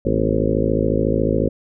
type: harmonic tone with a mistuned harmonic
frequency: 54 Hz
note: A1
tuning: 32 cents flat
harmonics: 1 / 2 / 3 / 4 / 5 / 6 / 7 / 8 / 9 / 10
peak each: -25 / -25 / -25 / -25 / -25 / -25 / -25 / -25 / -25 / -25 dBFS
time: 0.05-1.49 s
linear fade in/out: 5 ms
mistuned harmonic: 4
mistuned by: +93 cents
effects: none